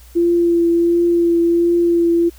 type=tone with vibrato; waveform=sine; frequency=341.4 Hz; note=F4; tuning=39 cents flat; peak=-11 dBFS; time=0.15-2.3 s; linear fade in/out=20 ms; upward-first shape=triangle; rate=1.4 Hz; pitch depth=18 cents each way; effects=added 60 Hz sine -40 dBFS peak until 2.38 s + white hiss -48 dBFS RMS until 2.38 s